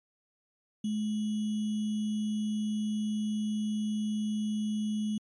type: tone with sample-and-hold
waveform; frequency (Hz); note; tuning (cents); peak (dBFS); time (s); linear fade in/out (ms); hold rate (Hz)
sine; 212.6; G#3; +41; -28; 0.84-5.18; 5; 3150
effects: MP3 48 kbps